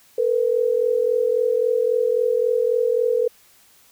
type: tone pair together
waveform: sine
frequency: 450.2 / 493.9 Hz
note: A4 / B4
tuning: +40 / 0 cents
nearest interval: major second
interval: 160 cents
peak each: -20 / -19 dBFS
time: 0.18-3.28 s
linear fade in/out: 5 ms
effects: white hiss -54 dBFS RMS until 3.91 s